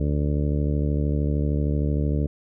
harmonic tone, 73.1 Hz, D2, 7 cents flat, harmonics 1 / 2 / 3 / 4 / 5 / 6 / 7 / 8, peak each -23 / -25 / -31 / -30 / -38 / -34 / -39 / -39 dBFS, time 0-2.27 s, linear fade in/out 5 ms, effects none

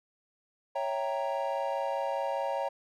triangle chord, C# diminished seventh, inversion none, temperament equal, 554.4 / 659.3 / 784 / 932.3 Hz, C#5 / E5 / G5 / Bb5, 0 / 0 / 0 / 0 cents, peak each -31 / -35 / -34 / -33 dBFS, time 0.75-2.69 s, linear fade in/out 10 ms, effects none

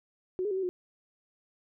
sine tone with pitch steps, 369.1 / 417.9 / 377.1 / 382.7 / 360.7 Hz, F#4 / G#4 / F#4 / G4 / F#4, -4 / +11 / +33 / -42 / -44 cents, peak -28 dBFS, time 0.39-0.69 s, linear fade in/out 0 ms, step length 60 ms, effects none

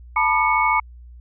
sine tone cluster, 883 / 976 / 1204 / 2212 Hz, A5 / B5 / D6 / C#7, +6 / -21 / +43 / -4 cents, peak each -21 dBFS, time 0.16-0.8 s, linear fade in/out 5 ms, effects added 60 Hz sine -39 dBFS peak until 1.2 s

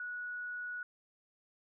sine tone, 1465 Hz, F#6, 18 cents flat, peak -38 dBFS, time 0-0.83 s, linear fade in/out 2 ms, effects none

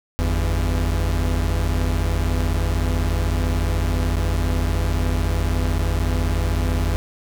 45% pulse tone pair together, 49.85 / 83.7 Hz, G1 / E2, +30 / +27 cents, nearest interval major sixth, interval 897 cents, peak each -21 dBFS, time 0.19-6.96 s, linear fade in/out 0 ms, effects none

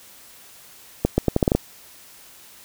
accelerating click train, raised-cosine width 2 ms, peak -3 dBFS, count 8, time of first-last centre 1.05-1.55 s, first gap 130 ms, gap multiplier 0.79, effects white hiss -47 dBFS RMS until 2.64 s

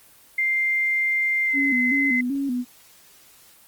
sine tone with pitch glide, 2100 to 2052 Hz, C7 to C7, +6 to -34 cents, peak -19 dBFS, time 0.38-2.21 s, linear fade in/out 5 ms, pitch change -40 cents, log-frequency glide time 1.44-1.59 s
sine tone with vibrato, 261.6 Hz, C4, in tune, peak -22 dBFS, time 1.53-2.65 s, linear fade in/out 50 ms, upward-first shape square, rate 2.6 Hz, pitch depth 100 cents each way
effects white hiss -52 dBFS RMS until 3.67 s + Opus 24 kbps

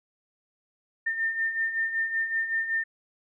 sine beating tone pair, 1804 / 1809.3 Hz, A6 / A6, +43 / +48 cents, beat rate 5.3 Hz, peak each -33 / -26 dBFS, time 1.06-2.84 s, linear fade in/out 10 ms, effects none

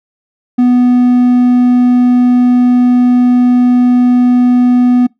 triangle tone with hard clipping, 246.9 Hz, B3, in tune, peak -6 dBFS, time 0.58-5.07 s, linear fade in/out 10 ms, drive 6 dB, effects noise-tail reverb RT60 0.2 s tail -25 dB re dry

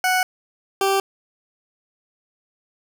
20% pulse tone pair in turn, 740 / 390.2 Hz, F#5 / G4, 0 / -8 cents, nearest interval major seventh, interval 1108 cents, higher first, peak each -12 dBFS, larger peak neither, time 0.04-0.23 / 0.81-1 s, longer neither, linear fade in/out 2 ms, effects none

